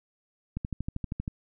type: click train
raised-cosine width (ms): 5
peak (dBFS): -19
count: 10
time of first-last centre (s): 0.57-1.279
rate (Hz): 12.7
effects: none